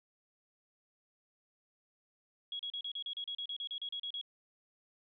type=tone bursts; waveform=sine; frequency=3322 Hz; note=G#7; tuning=in tune; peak=-37 dBFS; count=16; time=2.52-4.213 s; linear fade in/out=2 ms; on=73 ms; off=35 ms; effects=none